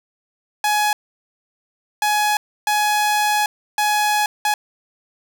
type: tone bursts at uneven times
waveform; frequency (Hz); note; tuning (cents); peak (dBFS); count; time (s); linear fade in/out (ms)
sawtooth; 840; G#5; +19; -12; 5; 0.64-0.93 / 2.02-2.37 / 2.67-3.46 / 3.78-4.26 / 4.45-4.54; 2
effects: none